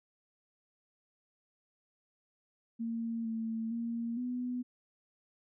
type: tone with pitch steps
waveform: sine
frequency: 229.4 / 224.9 / 232.5 / 247.8 Hz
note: A#3 / A3 / A#3 / B3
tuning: -28 / +38 / -4 / +6 cents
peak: -33 dBFS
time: 2.79-4.63 s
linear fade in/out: 20 ms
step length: 460 ms
effects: none